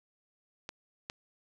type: clicks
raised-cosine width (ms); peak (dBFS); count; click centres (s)
0.2; -22 / -20; 2; 0.691 / 1.099
effects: none